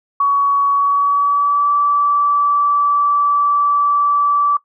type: tone with pitch glide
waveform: sine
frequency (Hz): 1125 to 1157.3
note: C#6 to D6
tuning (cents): +25 to -26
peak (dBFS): -11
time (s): 0.2-4.57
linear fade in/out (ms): 5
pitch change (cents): +49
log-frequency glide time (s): 0.74-1.71
effects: noise-tail reverb RT60 0.1 s tail -19 dB re dry